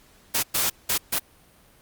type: noise bursts at uneven times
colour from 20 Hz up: white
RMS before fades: -23 dBFS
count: 4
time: 0.34-0.43 / 0.54-0.7 / 0.89-0.98 / 1.12-1.19 s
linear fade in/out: 10 ms
effects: pink hiss -56 dBFS RMS until 1.81 s + Opus 48 kbps